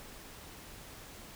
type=silence; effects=pink hiss -50 dBFS RMS until 1.35 s